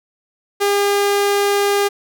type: tone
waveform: sawtooth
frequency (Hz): 404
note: G#4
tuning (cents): -48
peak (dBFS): -10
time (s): 0.6-1.89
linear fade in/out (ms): 20
effects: none